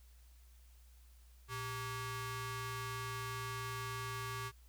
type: ring-modulated tone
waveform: sawtooth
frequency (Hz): 514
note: C5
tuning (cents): -31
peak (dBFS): -33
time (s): 1.48-4.52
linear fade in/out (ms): 50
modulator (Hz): 631
effects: added 60 Hz sine -58 dBFS peak until 4.68 s + white hiss -70 dBFS RMS until 4.68 s